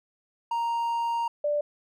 triangle / sine tone pair in turn, 932.3 / 588.6 Hz, A#5 / D5, 0 / +4 cents, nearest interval minor sixth, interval 796 cents, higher first, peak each -23 dBFS, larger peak neither, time 0.51-1.28 / 1.44-1.61 s, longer first, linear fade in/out 5 ms, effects none

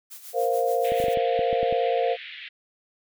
blue noise with tremolo, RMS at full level -40 dBFS, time 0.1-1.15 s, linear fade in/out 20 ms, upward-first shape sine, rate 6.9 Hz, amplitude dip 65%
sine chord, Bb suspended second, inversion none, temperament equal, 466.2 / 523.3 / 698.5 Hz, Bb4 / C5 / F5, 0 / 0 / 0 cents, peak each -25 dBFS, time 0.33-2.17 s, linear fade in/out 50 ms
pink band-pass noise, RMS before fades -40 dBFS, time 0.84-2.49 s, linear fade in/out 10 ms, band 1800 to 3600 Hz, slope 48 dB/octave
clicks, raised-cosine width 2 ms, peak -20 dBFS, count 9, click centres 0.92 / 1.001 / 1.04 / 1.083 / 1.173 / 1.392 / 1.529 / 1.63 / 1.726 s
effects none

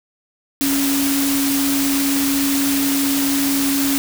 sine tone in noise, 277.2 Hz, C#4, in tune, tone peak -17 dBFS, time 0.61-3.98 s, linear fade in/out 0 ms, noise white, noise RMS -22 dBFS, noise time 0.61-3.98 s, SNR +2 dB, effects none

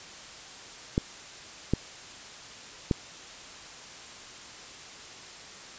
clicks, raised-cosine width 3 ms, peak -10 dBFS, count 3, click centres 0.979 / 1.736 / 2.912 s, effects white hiss -45 dBFS RMS until 5.78 s + resampled to 16000 Hz

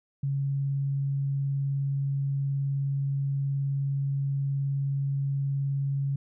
sine tone with vibrato, 138.59 Hz, C#3, in tune, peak -25 dBFS, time 0.23-6.16 s, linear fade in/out 5 ms, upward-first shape triangle, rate 19 Hz, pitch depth 9 cents each way, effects none

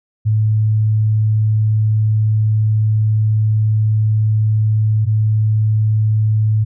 sine tone pair in turn, 108.2 / 108.2 Hz, A2 / A2, -29 / -29 cents, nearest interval unison, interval 0 cents, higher neither, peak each -11 dBFS, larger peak neither, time 0.25-5.06 / 5.06-6.65 s, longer first, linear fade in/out 20 ms, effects none

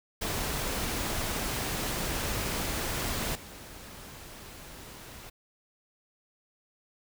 pink noise with level steps, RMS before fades -32 / -46 dBFS, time 0.21-5.3 s, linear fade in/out 10 ms, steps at 3.35 s, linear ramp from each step 5 ms, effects none

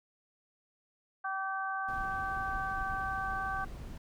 harmonic tone, 385.8 Hz, G4, 28 cents flat, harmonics 2 / 3 / 4, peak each -37 / -37 / -37 dBFS, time 1.24-3.65 s, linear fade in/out 10 ms
brown noise, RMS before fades -43 dBFS, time 1.88-3.98 s, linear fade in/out 5 ms
effects none

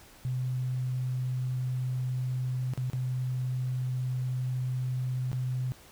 sine tone with dropouts, 127.4 Hz, C3, 46 cents flat, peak -28 dBFS, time 0.25-5.72 s, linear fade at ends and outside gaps 0 ms, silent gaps 2.736-2.776 / 2.9-2.933 / 5.316-5.33 s, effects pink hiss -54 dBFS RMS until 5.91 s

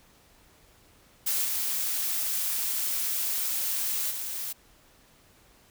blue noise with level steps, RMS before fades -27 / -29 / -34 dBFS, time 1.26-4.53 s, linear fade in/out 10 ms, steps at 1.44 / 4.1 s, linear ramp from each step 10 ms, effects pink hiss -59 dBFS RMS until 5.7 s

